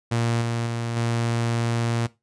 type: tone with level steps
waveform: sawtooth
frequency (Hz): 116.8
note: A#2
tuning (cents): +4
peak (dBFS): -17 / -20 / -22 / -18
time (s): 0.11-2.07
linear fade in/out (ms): 10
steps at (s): 0.41 / 0.66 / 0.96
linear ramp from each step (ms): 10
effects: noise-tail reverb RT60 0.2 s tail -17 dB re dry + resampled to 22050 Hz